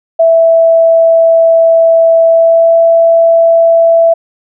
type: tone with pitch glide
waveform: sine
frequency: 659.3 to 664.7 Hz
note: E5 to E5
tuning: 0 to +14 cents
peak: -3 dBFS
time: 0.19-4.14 s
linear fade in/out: 10 ms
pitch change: +14 cents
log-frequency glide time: 2.25-2.77 s
effects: none